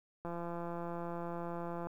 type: click train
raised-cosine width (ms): 1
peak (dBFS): -28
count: 278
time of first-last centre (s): 0.25-1.87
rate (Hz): 171
effects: 11-bit